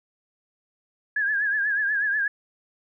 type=tone with vibrato; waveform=sine; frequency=1664 Hz; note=G#6; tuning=3 cents sharp; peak=-21 dBFS; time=1.16-2.28 s; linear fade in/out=5 ms; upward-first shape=triangle; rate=8.2 Hz; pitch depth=96 cents each way; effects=none